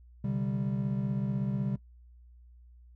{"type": "chord", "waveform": "triangle", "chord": "C suspended second", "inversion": "none", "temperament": "equal", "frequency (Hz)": [130.81, 146.83, 196], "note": ["C3", "D3", "G3"], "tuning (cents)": [0, 0, 0], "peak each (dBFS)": [-30, -34, -30], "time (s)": [0.24, 1.76], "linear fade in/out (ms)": 5, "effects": ["noise-tail reverb RT60 0.1 s tail -19 dB re dry", "added 60 Hz sine -52 dBFS peak until 2.95 s"]}